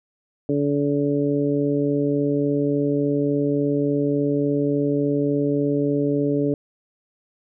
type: harmonic tone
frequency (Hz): 143.5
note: D3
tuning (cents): -40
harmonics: 1 / 2 / 3 / 4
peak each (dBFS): -26 / -21 / -23 / -29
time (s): 0.49-6.54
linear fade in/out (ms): 2
effects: none